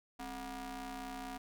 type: ring-modulated tone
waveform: sawtooth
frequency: 233.4 Hz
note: A#3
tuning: 2 cents sharp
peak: -35 dBFS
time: 0.19-1.38 s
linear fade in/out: 10 ms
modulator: 499 Hz
effects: none